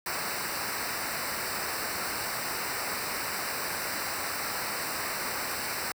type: noise with comb filter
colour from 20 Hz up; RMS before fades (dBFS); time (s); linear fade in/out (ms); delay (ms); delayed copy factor
pink; -33; 0.06-5.92; 2; 0.3; -0.85
effects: high-pass 60 Hz 12 dB/octave